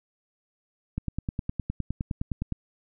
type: click train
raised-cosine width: 5 ms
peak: -16 dBFS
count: 16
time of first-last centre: 0.98-2.523 s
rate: 9.72 Hz
effects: none